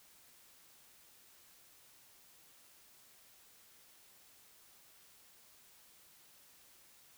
silence, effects white hiss -63 dBFS RMS until 7.17 s

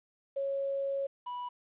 sine / triangle tone pair in turn, 551 / 981.8 Hz, C#5 / B5, -11 / -10 cents, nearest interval minor seventh, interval 1001 cents, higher second, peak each -30 / -34 dBFS, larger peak first, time 0.36-1.07 / 1.26-1.49 s, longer first, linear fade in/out 10 ms, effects resampled to 8000 Hz + 11-bit

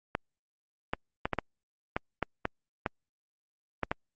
clicks, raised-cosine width 0.5 ms, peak -13 dBFS, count 11, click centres 0.151 / 0.935 / 1.255 / 1.333 / 1.387 / 1.965 / 2.227 / 2.454 / 2.862 / 3.833 / 3.915 s, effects Opus 48 kbps

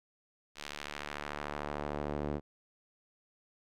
sawtooth tone with band-pass filter sweep, 73.42 Hz, D2, in tune, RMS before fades -39 dBFS, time 0.55-2.41 s, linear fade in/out 50 ms, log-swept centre 3800 to 360 Hz, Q 0.82, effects none

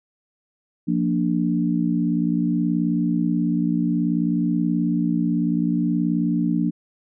sine chord, Bb major, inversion second, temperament equal, 174.61 / 233.1 / 293.7 Hz, F3 / Bb3 / D4, 0 / 0 / 0 cents, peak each -22 / -23 / -23 dBFS, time 0.87-6.71 s, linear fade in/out 20 ms, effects none

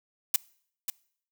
blue noise with echo, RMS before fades -22 dBFS, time 0.34-0.36 s, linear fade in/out 2 ms, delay 540 ms, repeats 1, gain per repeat -9 dB, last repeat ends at 0.9 s, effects noise-tail reverb RT60 0.6 s tail -24 dB re dry

